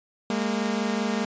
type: tone pair together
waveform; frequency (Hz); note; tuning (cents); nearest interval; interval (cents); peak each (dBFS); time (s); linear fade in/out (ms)
sawtooth; 204.9 / 230; G#3 / A#3; -23 / -23; major second; 200; -23; 0.3-1.25; 2
effects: resampled to 16000 Hz